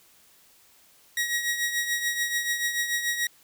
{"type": "tone with tremolo", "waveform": "sawtooth", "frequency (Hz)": 1900, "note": "A#6", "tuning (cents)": 33, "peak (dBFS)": -19, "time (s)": [1.17, 3.27], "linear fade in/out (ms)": 2, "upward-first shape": "triangle", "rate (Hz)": 6.9, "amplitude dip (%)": 65, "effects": ["white hiss -58 dBFS RMS until 3.43 s"]}